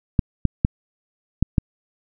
clicks, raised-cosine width 5 ms, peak -3 dBFS, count 5, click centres 0.192 / 0.453 / 0.649 / 1.426 / 1.582 s, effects none

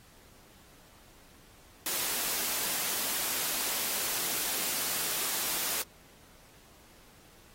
white high-pass noise, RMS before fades -32 dBFS, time 1.86-5.82 s, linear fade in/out 2 ms, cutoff 180 Hz, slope 12 dB/octave, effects pink hiss -58 dBFS RMS until 7.54 s + AAC 48 kbps

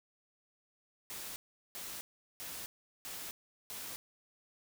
white noise bursts, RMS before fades -44 dBFS, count 5, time 1.1-3.96 s, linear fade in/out 0 ms, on 260 ms, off 390 ms, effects none

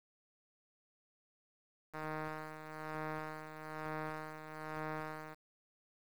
5% pulse tone with tremolo, 155.2 Hz, D#3, 4 cents flat, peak -27 dBFS, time 1.93-5.35 s, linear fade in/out 20 ms, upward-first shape sine, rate 1.1 Hz, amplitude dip 60%, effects low-pass 2000 Hz 12 dB/octave + 9-bit

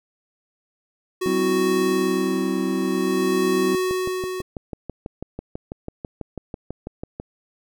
square tone with tremolo, 370 Hz, F#4, in tune, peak -20 dBFS, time 1.21-4.42 s, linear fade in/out 10 ms, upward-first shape sine, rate 0.53 Hz, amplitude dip 60%
triangle chord, C major, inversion second, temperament equal with one note detuned, 191.3 / 261.6 / 329.6 Hz, G3 / C4 / E4, -42 / 0 / 0 cents, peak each -24 dBFS, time 1.26-3.75 s, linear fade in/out 0 ms
click train, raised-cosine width 2 ms, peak -17 dBFS, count 21, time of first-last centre 3.91-7.199 s, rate 6.08 Hz
effects none

